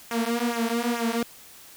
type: tone with flanger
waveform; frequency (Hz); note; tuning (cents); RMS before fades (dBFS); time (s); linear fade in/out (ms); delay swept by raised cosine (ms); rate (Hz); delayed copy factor
sawtooth; 234.4; A#3; +10; -26; 0.11-1.23; 2; 0.22 to 5.52; 2.3; -0.95
effects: white hiss -48 dBFS RMS until 1.76 s